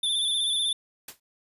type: tone with vibrato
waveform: square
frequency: 3520 Hz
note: A7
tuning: in tune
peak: -24 dBFS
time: 0.03-0.73 s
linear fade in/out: 5 ms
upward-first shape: square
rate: 16 Hz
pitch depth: 31 cents each way
type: noise with exponential decay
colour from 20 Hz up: white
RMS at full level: -34 dBFS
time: 1.08-1.2 s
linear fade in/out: 5 ms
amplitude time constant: 24 ms
effects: resampled to 32000 Hz